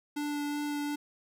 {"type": "tone with vibrato", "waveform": "square", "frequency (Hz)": 292.4, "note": "D4", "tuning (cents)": -7, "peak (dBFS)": -32, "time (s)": [0.16, 0.96], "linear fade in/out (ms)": 10, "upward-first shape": "sine", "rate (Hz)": 2.7, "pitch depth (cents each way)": 9, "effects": []}